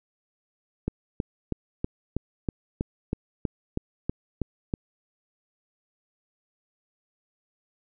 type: click train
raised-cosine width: 3 ms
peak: -13 dBFS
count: 13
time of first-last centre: 0.88-4.739 s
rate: 3.11 Hz
effects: none